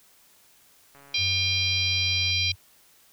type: click train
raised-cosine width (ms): 0.5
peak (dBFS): -37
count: 191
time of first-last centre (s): 0.95-2.307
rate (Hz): 140
type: harmonic tone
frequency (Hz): 800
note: G5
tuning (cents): +35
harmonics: 3 / 4 / 5 / 6 / 7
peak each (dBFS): -27 / -29 / -28 / -30 / -34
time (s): 1.14-2.52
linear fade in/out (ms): 5
type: tone with pitch glide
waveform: sine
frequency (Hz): 96 to 93.16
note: G2 to F#2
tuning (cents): -36 to +12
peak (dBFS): -31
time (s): 1.17-2.56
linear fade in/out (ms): 50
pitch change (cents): -52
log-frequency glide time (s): 1.49-2.34
effects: white hiss -58 dBFS RMS until 3.12 s